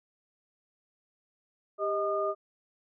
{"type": "tone cluster", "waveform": "sine", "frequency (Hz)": [397.5, 627, 1217], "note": ["G4", "D#5", "D#6"], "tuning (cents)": [24, 13, -39], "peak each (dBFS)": [-32, -30, -32], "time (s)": [1.78, 2.35], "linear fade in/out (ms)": 50, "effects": []}